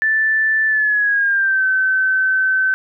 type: tone with pitch glide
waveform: sine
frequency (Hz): 1760 to 1532.2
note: A6 to G6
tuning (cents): 0 to -40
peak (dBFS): -13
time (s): 0.02-2.74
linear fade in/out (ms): 0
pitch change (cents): -240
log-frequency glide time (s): 0.67-1.65
effects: none